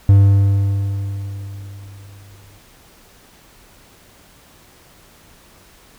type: tone with exponential decay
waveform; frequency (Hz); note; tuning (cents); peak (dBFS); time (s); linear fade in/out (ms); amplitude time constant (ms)
triangle; 99.2; G2; +21; -3; 0.09-2.58; 0; 540
effects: pink hiss -48 dBFS RMS until 5.98 s